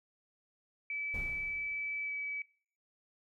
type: tone with pitch glide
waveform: sine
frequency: 2303 to 2288 Hz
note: D7 to D7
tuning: -34 to -46 cents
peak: -35 dBFS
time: 0.9-2.42 s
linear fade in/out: 2 ms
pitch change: -12 cents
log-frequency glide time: 2.04-2.12 s
type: noise with exponential decay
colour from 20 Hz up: brown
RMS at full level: -40 dBFS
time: 1.14-2.11 s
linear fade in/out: 2 ms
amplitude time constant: 210 ms
effects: noise-tail reverb RT60 0.5 s tail -23 dB re dry